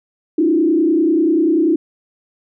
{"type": "tone with frequency modulation", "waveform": "sine", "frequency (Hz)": 323.7, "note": "E4", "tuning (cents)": -31, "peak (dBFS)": -11, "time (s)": [0.38, 1.76], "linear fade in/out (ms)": 5, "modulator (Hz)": 30.2, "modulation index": 1.1, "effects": []}